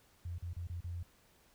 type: tone with dropouts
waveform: sine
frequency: 86.8 Hz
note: F2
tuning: 10 cents flat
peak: -38 dBFS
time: 0.25-1.03 s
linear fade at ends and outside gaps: 5 ms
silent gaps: 0.383-0.424 / 0.533-0.564 / 0.672-0.697 / 0.807-0.842 s
effects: pink hiss -67 dBFS RMS until 1.54 s